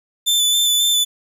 sawtooth tone with vibrato, 3520 Hz, A7, in tune, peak -11 dBFS, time 0.26-1.05 s, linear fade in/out 20 ms, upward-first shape square, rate 3.7 Hz, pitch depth 16 cents each way, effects 8-bit

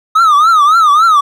triangle tone with vibrato, 1251 Hz, D#6, 9 cents sharp, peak -3 dBFS, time 0.15-1.21 s, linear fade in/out 10 ms, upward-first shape triangle, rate 3.6 Hz, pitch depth 180 cents each way, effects none

